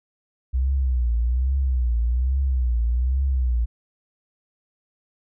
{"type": "tone with vibrato", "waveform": "sine", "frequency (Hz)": 62.4, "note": "B1", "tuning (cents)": 19, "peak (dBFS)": -18, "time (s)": [0.53, 3.66], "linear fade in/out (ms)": 20, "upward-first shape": "triangle", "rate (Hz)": 1.2, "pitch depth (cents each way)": 160, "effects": []}